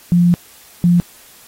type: tone bursts at uneven times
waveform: sine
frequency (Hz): 174.61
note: F3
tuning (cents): 0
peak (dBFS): -8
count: 2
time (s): 0.12-0.34 / 0.84-1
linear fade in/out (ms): 0
effects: white hiss -44 dBFS RMS until 1.47 s + AAC 48 kbps